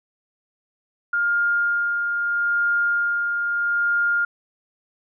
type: tone with tremolo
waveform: sine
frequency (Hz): 1410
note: F6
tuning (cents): +16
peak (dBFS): -17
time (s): 1.13-4.25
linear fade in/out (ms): 5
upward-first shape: sine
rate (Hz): 0.78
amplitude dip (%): 35
effects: none